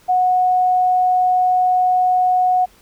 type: tone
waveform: sine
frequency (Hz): 733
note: F#5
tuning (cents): -16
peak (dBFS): -12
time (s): 0.08-2.66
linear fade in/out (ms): 20
effects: pink hiss -51 dBFS RMS until 2.81 s